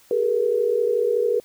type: tone cluster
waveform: sine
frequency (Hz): 393.7 / 427.7 / 478.7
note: G4 / A4 / A#4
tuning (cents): +8 / -49 / +46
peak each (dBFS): -26 / -23 / -20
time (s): 0.11-1.4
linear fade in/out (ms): 2
effects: white hiss -54 dBFS RMS until 1.44 s